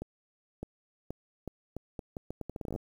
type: accelerating click train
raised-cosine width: 2 ms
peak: -24 dBFS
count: 19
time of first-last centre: 0.02-2.761 s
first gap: 610 ms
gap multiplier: 0.78
effects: 9-bit